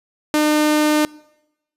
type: tone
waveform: sawtooth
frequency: 302.6 Hz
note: D#4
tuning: 48 cents flat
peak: -10 dBFS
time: 0.34-1.05 s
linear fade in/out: 0 ms
effects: noise-tail reverb RT60 0.9 s tail -23 dB re dry + resampled to 32000 Hz